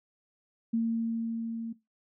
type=tone with level ramp; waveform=sine; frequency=228.3 Hz; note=A#3; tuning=36 cents flat; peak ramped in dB=-24 to -33 dBFS; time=0.73-1.73 s; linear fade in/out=10 ms; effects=noise-tail reverb RT60 0.2 s tail -18 dB re dry